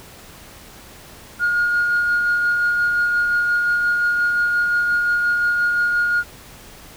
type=tone with tremolo; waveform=sine; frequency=1429 Hz; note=F6; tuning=39 cents sharp; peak=-13 dBFS; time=1.39-6.24 s; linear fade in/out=50 ms; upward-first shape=sine; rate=5.7 Hz; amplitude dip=30%; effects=tanh soft clip ceiling -12 dBFS + pink hiss -42 dBFS RMS until 6.96 s